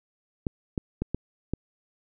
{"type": "clicks", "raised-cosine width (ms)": 3, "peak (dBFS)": -14, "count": 5, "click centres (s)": [0.468, 0.778, 1.02, 1.146, 1.536], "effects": []}